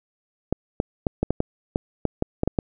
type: clicks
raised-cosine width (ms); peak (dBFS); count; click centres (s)
2; -7; 12; 0.526 / 0.801 / 1.068 / 1.23 / 1.306 / 1.404 / 1.759 / 2.053 / 2.224 / 2.434 / 2.476 / 2.588
effects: none